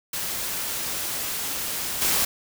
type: noise with level steps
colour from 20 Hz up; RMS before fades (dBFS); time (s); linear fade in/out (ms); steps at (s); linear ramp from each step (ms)
white; -29 / -22; 0.13-2.25; 5; 2.01; 10
effects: none